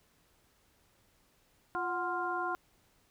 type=harmonic tone with a mistuned harmonic; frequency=349.2 Hz; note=F4; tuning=in tune; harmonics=1 / 2 / 3 / 4; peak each=-39 / -37 / -36 / -37 dBFS; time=1.75-2.55 s; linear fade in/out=0 ms; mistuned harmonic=2; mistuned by=+89 cents; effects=pink hiss -69 dBFS RMS until 3.1 s